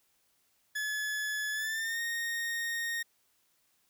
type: tone with pitch glide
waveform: 40% pulse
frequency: 1711 to 1855.1 Hz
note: A6 to A#6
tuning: -49 to -9 cents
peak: -31 dBFS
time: 0.75-3.03 s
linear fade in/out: 10 ms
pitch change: +140 cents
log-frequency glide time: 1.52-2.01 s
effects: white hiss -72 dBFS RMS until 3.89 s